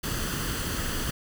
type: noise with comb filter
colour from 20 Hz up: pink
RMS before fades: -30 dBFS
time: 0.03-1.11 s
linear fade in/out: 10 ms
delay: 0.65 ms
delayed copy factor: +0.55
effects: none